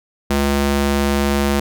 square tone with high-pass filter, 70.3 Hz, C#2, 25 cents sharp, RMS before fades -17 dBFS, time 0.3-1.6 s, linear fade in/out 5 ms, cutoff 140 Hz, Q 0.8, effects none

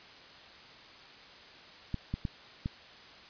clicks, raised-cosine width 5 ms, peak -20 dBFS, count 4, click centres 1.943 / 2.14 / 2.252 / 2.659 s, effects white hiss -52 dBFS RMS until 3.29 s + resampled to 11025 Hz

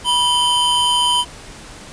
square tone pair together, 976 / 3083 Hz, B5 / G7, -21 / -29 cents, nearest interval octave + minor sixth, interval 1992 cents, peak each -18 / -16 dBFS, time 0.04-1.25 s, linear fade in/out 50 ms, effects pink hiss -37 dBFS RMS until 1.92 s + resampled to 22050 Hz

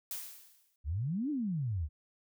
blue noise with exponential decay, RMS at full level -37 dBFS, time 0.11-0.76 s, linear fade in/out 1 ms, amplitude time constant 140 ms
sine exponential two-way sweep, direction up then down, 64.9 to 311.1 to 69.2 Hz, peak -31 dBFS, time 0.84-1.89 s, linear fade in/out 50 ms, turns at 1.3 s
effects none

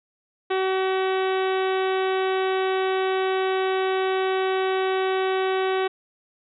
harmonic tone, 378.9 Hz, F#4, 41 cents sharp, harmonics 1 / 2 / 3 / 4 / 5 / 6 / 7 / 8 / 9 / 10, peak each -22 / -28 / -32 / -34 / -36 / -38 / -39 / -40 / -41 / -42 dBFS, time 0.5-5.88 s, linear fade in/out 10 ms, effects none

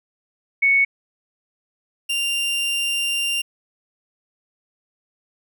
sine / 40% pulse tone pair in turn, 2217 / 2786 Hz, C#7 / F7, 0 / -5 cents, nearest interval major third, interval 395 cents, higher second, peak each -13 / -19 dBFS, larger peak first, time 0.62-0.85 / 2.09-3.42 s, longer second, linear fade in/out 10 ms, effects none

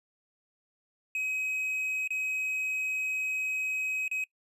triangle tone with dropouts, 2536 Hz, D#7, 32 cents sharp, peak -27 dBFS, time 1.15-4.24 s, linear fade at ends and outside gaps 2 ms, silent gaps 2.076-2.105 / 4.08-4.113 s, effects noise-tail reverb RT60 0.1 s tail -23 dB re dry + resampled to 32000 Hz

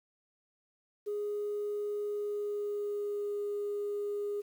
sine tone with pitch glide, 414.4 to 410.4 Hz, G#4 to G#4, -4 to -21 cents, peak -31 dBFS, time 1.06-4.42 s, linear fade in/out 20 ms, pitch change -17 cents, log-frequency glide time 2.08-3.38 s, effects tanh soft clip ceiling -28 dBFS + 10-bit

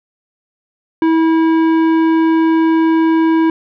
sine tone with tanh clipping, 324.3 Hz, E4, 28 cents flat, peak -11 dBFS, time 1.02-3.5 s, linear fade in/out 2 ms, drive 13 dB, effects none

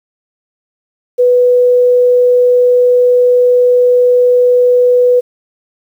sine tone, 493.9 Hz, B4, in tune, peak -5 dBFS, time 1.18-5.21 s, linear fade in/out 20 ms, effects 7-bit

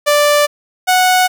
sawtooth tone pair in turn, 587.3 / 737 Hz, D5 / F#5, 0 / -7 cents, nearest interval major third, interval 393 cents, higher second, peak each -5 dBFS, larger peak neither, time 0.06-0.47 / 0.87-1.28 s, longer neither, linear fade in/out 20 ms, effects none

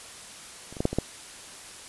clicks, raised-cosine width 2 ms, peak -29 / -26 / -13 / -8 / -17 / -9 dBFS, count 6, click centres 0.726 / 0.768 / 0.805 / 0.854 / 0.93 / 0.986 s, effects white hiss -44 dBFS RMS until 1.88 s + resampled to 24000 Hz

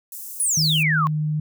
white high-pass noise, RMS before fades -35 dBFS, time 0.12-0.83 s, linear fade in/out 2 ms, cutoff 7300 Hz, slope 24 dB/octave
sine exponential sweep, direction down, 10650 to 1046.5 Hz, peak -18 dBFS, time 0.4-1.07 s, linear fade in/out 0 ms
sine tone with pitch glide, 155.56 to 152.53 Hz, D#3 to D#3, 0 to -34 cents, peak -20 dBFS, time 0.57-1.4 s, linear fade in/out 5 ms, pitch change -34 cents, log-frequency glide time 1.01-1.16 s
effects none

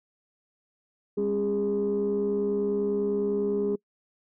sine tone cluster, 201.1 / 270.9 / 410.2 Hz, G3 / C#4 / G#4, +44 / -40 / -21 cents, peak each -29 / -33 / -24 dBFS, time 1.17-3.76 s, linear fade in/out 10 ms, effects noise-tail reverb RT60 0.1 s tail -25 dB re dry + tanh soft clip ceiling -19 dBFS

